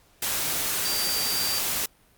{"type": "tone in noise", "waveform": "sine", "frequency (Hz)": 4700, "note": "D8", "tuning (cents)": 1, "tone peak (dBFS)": -28, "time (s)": [0.85, 1.59], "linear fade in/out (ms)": 5, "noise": "white", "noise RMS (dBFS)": -27, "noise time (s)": [0.22, 1.86], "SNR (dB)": -4, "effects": ["pink hiss -60 dBFS RMS until 2.17 s", "Opus 48 kbps"]}